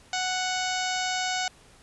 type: harmonic tone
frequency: 740 Hz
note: F#5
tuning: in tune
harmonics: 1 / 2 / 3 / 4 / 5 / 6 / 7 / 8 / 9 / 10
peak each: -30 / -33 / -35 / -36 / -37 / -38 / -38 / -39 / -40 / -40 dBFS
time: 0.13-1.48 s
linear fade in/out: 2 ms
effects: pink hiss -55 dBFS RMS until 1.82 s + resampled to 24000 Hz